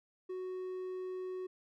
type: tone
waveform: triangle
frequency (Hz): 370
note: F#4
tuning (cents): 0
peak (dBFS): -36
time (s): 0.29-1.47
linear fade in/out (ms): 10
effects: none